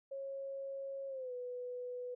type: tone with pitch glide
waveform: sine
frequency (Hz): 546 to 494.9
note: C#5 to B4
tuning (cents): -26 to +4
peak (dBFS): -40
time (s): 0.11-2.15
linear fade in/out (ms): 10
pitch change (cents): -170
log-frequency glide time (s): 1.08-1.33
effects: none